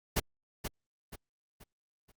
pink noise with echo, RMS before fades -28 dBFS, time 0.16-0.2 s, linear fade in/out 10 ms, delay 480 ms, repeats 4, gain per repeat -8 dB, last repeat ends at 2.12 s, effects Opus 48 kbps

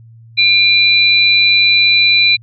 sine tone pair together, 2387 / 3988 Hz, D7 / B7, +28 / +16 cents, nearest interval major sixth, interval 888 cents, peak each -10 dBFS, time 0.37-2.37 s, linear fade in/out 20 ms, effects added 114 Hz sine -37 dBFS peak until 2.42 s

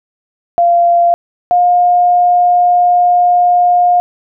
sine tone pair in turn, 691 / 710.8 Hz, F5 / F5, -19 / +30 cents, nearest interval unison, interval 49 cents, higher second, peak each -6 dBFS, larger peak neither, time 0.58-1.14 / 1.51-4 s, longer second, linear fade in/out 0 ms, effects none

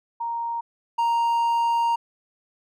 sine / triangle tone pair in turn, 932.3 / 932.3 Hz, A#5 / A#5, 0 / 0 cents, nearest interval unison, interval 0 cents, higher neither, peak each -25 / -17 dBFS, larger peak second, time 0.2-0.61 / 0.98-1.96 s, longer second, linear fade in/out 10 ms, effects none

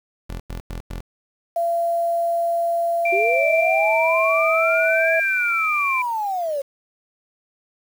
sawtooth tone bursts, 42.96 Hz, F1, 28 cents flat, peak -24 dBFS, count 4, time 0.29-1.009 s, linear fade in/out 10 ms, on 110 ms, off 93 ms
sine tone with pitch glide, 680 to 651.5 Hz, F5 to E5, -46 to -20 cents, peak -18 dBFS, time 1.56-5.2 s, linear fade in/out 5 ms, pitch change -74 cents, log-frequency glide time 3.31-3.46 s
sine tone with vibrato, 2355 Hz, D7, 4 cents sharp, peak -20 dBFS, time 3.05-6.02 s, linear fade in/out 5 ms, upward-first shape triangle, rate 1.9 Hz, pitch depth 11 cents each way
sine linear two-way sweep, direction up then down, 365.9 to 1661.2 to 538 Hz, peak -21 dBFS, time 3.12-6.62 s, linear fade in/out 10 ms, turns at 5.15 s
effects 7-bit

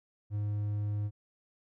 triangle tone, 103.83 Hz, G#2, in tune, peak -28 dBFS, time 0.3-1.11 s, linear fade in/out 50 ms, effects none

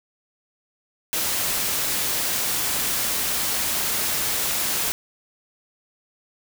white noise, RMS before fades -24 dBFS, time 1.13-4.92 s, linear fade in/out 0 ms, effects none

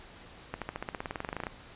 accelerating click train, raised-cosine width 0.5 ms, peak -19 dBFS, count 19, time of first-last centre 0.54-1.468 s, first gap 77 ms, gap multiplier 0.95, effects pink hiss -51 dBFS RMS until 1.75 s + resampled to 8000 Hz

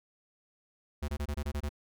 square tone bursts, 73.3 Hz, D2, 3 cents flat, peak -32 dBFS, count 8, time 1.02-1.692 s, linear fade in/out 10 ms, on 63 ms, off 24 ms, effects none

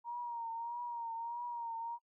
sine tone with vibrato, 938 Hz, A#5, 11 cents sharp, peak -38 dBFS, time 0.04-1.99 s, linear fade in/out 50 ms, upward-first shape triangle, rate 1.6 Hz, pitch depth 56 cents each way, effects noise-tail reverb RT60 0.1 s tail -26 dB re dry

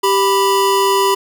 square tone pair together, 392 / 987.8 Hz, G4 / B5, 0 / 0 cents, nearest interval octave + major third, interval 1600 cents, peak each -15 dBFS, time 0.03-1.15 s, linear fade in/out 10 ms, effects none

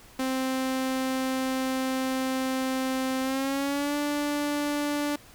sawtooth tone with pitch glide, 261.6 to 291.9 Hz, C4 to D4, 0 to -10 cents, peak -22 dBFS, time 0.19-5.16 s, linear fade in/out 5 ms, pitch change +190 cents, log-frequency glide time 3.21-3.96 s, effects pink hiss -52 dBFS RMS until 5.34 s

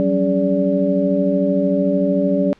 sine tone cluster, 177.8 / 191.1 / 280.6 / 412.1 / 579 Hz, F3 / G3 / C#4 / G#4 / D5, +31 / -44 / +21 / -13 / -25 cents, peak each -27 / -19 / -19 / -25 / -19 dBFS, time 0-2.53 s, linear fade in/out 0 ms, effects pink hiss -52 dBFS RMS until 2.59 s + low-pass 4000 Hz 12 dB/octave

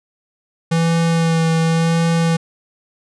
square tone with vibrato, 164.81 Hz, E3, in tune, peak -14 dBFS, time 0.71-2.37 s, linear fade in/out 10 ms, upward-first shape sine, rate 0.91 Hz, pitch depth 18 cents each way, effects resampled to 22050 Hz

